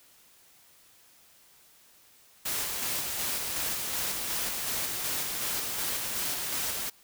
white noise with tremolo, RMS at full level -31 dBFS, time 2.45-6.9 s, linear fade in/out 10 ms, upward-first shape square, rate 2.7 Hz, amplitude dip 25%, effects white hiss -59 dBFS RMS until 7.03 s

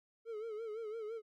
triangle tone with vibrato, 440.7 Hz, A4, 3 cents sharp, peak -38 dBFS, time 0.25-1.22 s, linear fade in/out 50 ms, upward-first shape sine, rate 5.9 Hz, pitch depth 88 cents each way, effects Opus 48 kbps

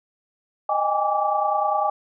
sine tone cluster, 620 / 795 / 825 / 1159 Hz, D#5 / G5 / G#5 / D6, -6 / +24 / -12 / -23 cents, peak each -26 / -25 / -23 / -25 dBFS, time 0.69-1.9 s, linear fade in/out 5 ms, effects none

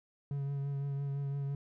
triangle tone with vibrato, 140 Hz, C#3, 18 cents sharp, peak -31 dBFS, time 0.31-1.55 s, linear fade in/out 2 ms, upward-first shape triangle, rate 5.9 Hz, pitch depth 25 cents each way, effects none

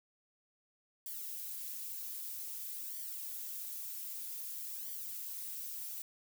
violet noise with flanger, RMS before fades -43 dBFS, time 1.06-6.02 s, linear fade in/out 2 ms, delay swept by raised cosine 0.75 to 6.65 ms, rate 0.52 Hz, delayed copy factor -0.95, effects none

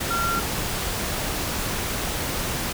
sine tone in noise, 1374 Hz, F6, 29 cents flat, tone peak -23 dBFS, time 0.1-0.4 s, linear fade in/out 10 ms, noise pink, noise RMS -27 dBFS, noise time 0-2.73 s, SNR +1 dB, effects none

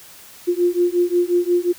sine beating tone pair, 349.2 / 354.8 Hz, F4 / F4, 0 / +27 cents, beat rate 5.6 Hz, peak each -18 dBFS, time 0.47-1.73 s, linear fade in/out 20 ms, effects white hiss -43 dBFS RMS until 1.78 s

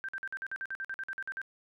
sine tone bursts, 1568 Hz, G6, in tune, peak -34 dBFS, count 15, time 0.04-1.416 s, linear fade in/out 0 ms, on 46 ms, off 49 ms, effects none

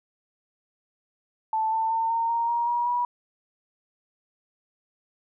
sine tone with pitch steps, 880 / 892.3 / 904.7 / 917.4 / 930.2 / 943.2 / 956.3 / 969.7 Hz, A5 / A5 / A5 / A#5 / A#5 / A#5 / A#5 / B5, 0 / +24 / +48 / -28 / -4 / +20 / +44 / -32 cents, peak -22 dBFS, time 1.53-3.05 s, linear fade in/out 2 ms, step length 190 ms, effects none

